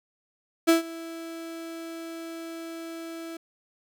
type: tone with ADSR envelope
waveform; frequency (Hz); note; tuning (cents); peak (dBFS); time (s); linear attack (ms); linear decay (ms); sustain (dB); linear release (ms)
35% pulse; 330; E4; +2; -13; 0.67-3.37; 21; 130; -21; 5
effects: none